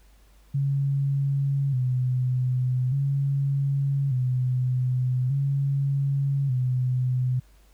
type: tone with vibrato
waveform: sine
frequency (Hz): 132.7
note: C3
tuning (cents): +25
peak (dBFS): -21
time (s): 0.54-7.4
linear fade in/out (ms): 10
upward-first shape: square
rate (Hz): 0.42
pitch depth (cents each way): 79
effects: added 50 Hz sine -53 dBFS peak until 7.73 s + pink hiss -62 dBFS RMS until 7.73 s